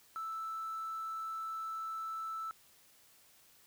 sine tone with hard clipping, 1318.5 Hz, E6, in tune, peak -38 dBFS, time 0.16-2.51 s, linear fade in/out 0 ms, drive 1 dB, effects white hiss -64 dBFS RMS until 3.66 s

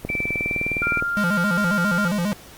click train, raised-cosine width 2 ms, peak -14 dBFS, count 20, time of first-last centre 0.05-1.024 s, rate 19.5 Hz
sine tone with pitch glide, 2329 to 2356 Hz, D7 to D7, -15 to +5 cents, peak -22 dBFS, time 0.09-1 s, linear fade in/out 2 ms, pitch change +20 cents, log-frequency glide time 0.33-0.71 s
sine tone, 1396.9 Hz, F6, in tune, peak -21 dBFS, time 0.82-2.08 s, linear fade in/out 5 ms
square tone with vibrato, 189.4 Hz, F#3, 41 cents sharp, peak -21 dBFS, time 1.17-2.33 s, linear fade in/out 0 ms, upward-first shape square, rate 7.4 Hz, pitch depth 160 cents each way
effects pink hiss -44 dBFS RMS until 2.57 s + Opus 32 kbps

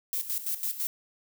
violet noise with tremolo, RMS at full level -30 dBFS, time 0.13-0.87 s, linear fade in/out 0 ms, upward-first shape square, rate 6 Hz, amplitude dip 70%, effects none

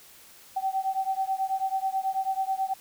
sine beating tone pair, 765 / 774.2 Hz, G5 / G5, -42 / -22 cents, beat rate 9.2 Hz, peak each -28 / -29 dBFS, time 0.56-2.74 s, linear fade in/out 10 ms, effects white hiss -52 dBFS RMS until 2.8 s

